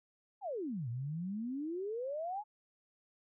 sine exponential two-way sweep, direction down then up, 866 to 113.6 to 866 Hz, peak -36 dBFS, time 0.41-2.44 s, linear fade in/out 50 ms, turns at 0.89 s, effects none

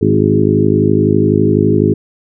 harmonic tone with a mistuned harmonic, 51.91 Hz, G#1, in tune, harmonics 2 / 3 / 4 / 5 / 6 / 7 / 8, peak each -16 / -16 / -16 / -16 / -16 / -16 / -16 dBFS, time 0.01-1.94 s, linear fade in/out 10 ms, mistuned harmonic 7, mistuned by +21 cents, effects none

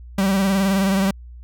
45% pulse tone with vibrato, 193.9 Hz, G3, 19 cents flat, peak -16 dBFS, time 0.18-1.11 s, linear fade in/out 5 ms, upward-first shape sine, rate 19 Hz, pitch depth 46 cents each way, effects added 60 Hz sine -36 dBFS peak until 1.43 s

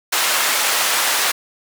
pink band-pass noise, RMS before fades -18 dBFS, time 0.12-1.32 s, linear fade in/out 10 ms, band 930 to 16000 Hz, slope 12 dB/octave, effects none

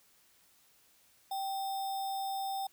sine tone with sample-and-hold, 780 Hz, G5, 9 cents flat, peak -33 dBFS, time 1.31-2.67 s, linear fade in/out 5 ms, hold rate 4410 Hz, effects white hiss -66 dBFS RMS until 2.72 s

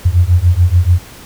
sine beating tone pair, 85 / 91.9 Hz, F2 / F#2, -46 / -11 cents, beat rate 6.9 Hz, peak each -10 dBFS, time 0.05-0.99 s, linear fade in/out 10 ms, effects pink hiss -36 dBFS RMS until 1.25 s

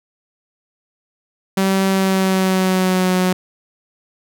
sawtooth tone with pitch glide, 192.4 to 183.71 Hz, G3 to F#3, -32 to -12 cents, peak -10 dBFS, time 1.57-3.33 s, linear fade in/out 5 ms, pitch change -80 cents, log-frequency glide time 1.89-3.14 s, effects none

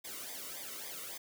white noise with flanger, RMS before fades -44 dBFS, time 0.04-1.18 s, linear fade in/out 10 ms, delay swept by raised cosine 0.71 to 1.23 ms, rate 3.6 Hz, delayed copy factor -0.8, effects none

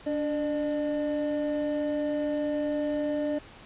triangle tone pair together, 291 / 600 Hz, D4 / D5, -16 / +37 cents, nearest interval octave + minor second, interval 1253 cents, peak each -27 dBFS, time 0.06-3.39 s, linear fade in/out 10 ms, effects pink hiss -49 dBFS RMS until 3.65 s + resampled to 8000 Hz

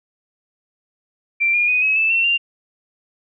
sine tone with pitch steps, 2356 / 2422 / 2490 / 2560 / 2632 / 2706 / 2782 Hz, D7 / D#7 / D#7 / D#7 / E7 / E7 / F7, +5 / -47 / +1 / +49 / -3 / +45 / -7 cents, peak -14 dBFS, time 1.4-2.38 s, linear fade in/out 20 ms, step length 140 ms, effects none

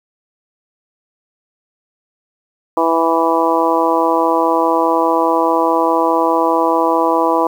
harmonic tone, 164.81 Hz, E3, in tune, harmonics 2 / 3 / 4 / 5 / 6 / 7, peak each -18 / -18 / -19 / -20 / -16 / -22 dBFS, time 2.77-7.47 s, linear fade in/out 2 ms, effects 7-bit

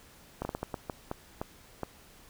slowing click train, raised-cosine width 1 ms, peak -19 dBFS, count 10, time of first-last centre 0.42-1.833 s, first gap 30 ms, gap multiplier 1.39, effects pink hiss -56 dBFS RMS until 2.29 s

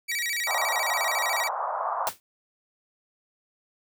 sawtooth tone with vibrato, 2093 Hz, C7, in tune, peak -23 dBFS, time 0.08-1.49 s, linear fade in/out 20 ms, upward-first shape square, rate 14 Hz, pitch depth 160 cents each way
white band-pass noise, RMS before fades -29 dBFS, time 0.47-2.09 s, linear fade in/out 0 ms, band 610 to 1200 Hz, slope 48 dB/octave
white noise with exponential decay, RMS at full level -27 dBFS, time 2.07-2.2 s, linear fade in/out 0 ms, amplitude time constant 27 ms
effects none

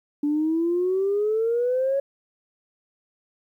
sine exponential sweep, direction up, 289 to 558 Hz, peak -19 dBFS, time 0.23-2 s, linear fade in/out 5 ms, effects tanh soft clip ceiling -15 dBFS + 10-bit

